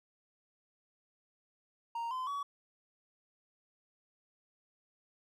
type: tone with pitch steps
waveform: triangle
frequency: 930 / 1026 / 1131.8 Hz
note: A#5 / C6 / C#6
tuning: -4 / -34 / +36 cents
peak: -33 dBFS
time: 1.95-2.43 s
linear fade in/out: 5 ms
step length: 160 ms
effects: none